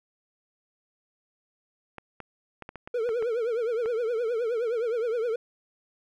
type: clicks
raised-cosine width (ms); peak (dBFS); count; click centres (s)
0.5; -24; 9; 1.983 / 2.203 / 2.623 / 2.691 / 2.757 / 2.875 / 3.091 / 3.225 / 3.859
type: tone with vibrato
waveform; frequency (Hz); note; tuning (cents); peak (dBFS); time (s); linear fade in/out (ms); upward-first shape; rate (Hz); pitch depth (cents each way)
triangle; 464.5; A#4; -6; -23; 2.94-5.36; 5; triangle; 9.6; 140
effects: none